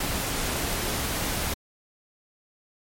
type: noise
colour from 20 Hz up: pink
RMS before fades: -28 dBFS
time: 0-1.54 s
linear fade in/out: 5 ms
effects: MP3 64 kbps